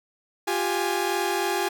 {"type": "tone cluster", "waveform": "sawtooth", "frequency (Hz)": [351.2, 394.4, 831], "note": ["F4", "G4", "G#5"], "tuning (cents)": [10, 11, 1], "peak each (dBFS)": -24, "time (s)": [0.47, 1.69], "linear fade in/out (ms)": 10, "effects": []}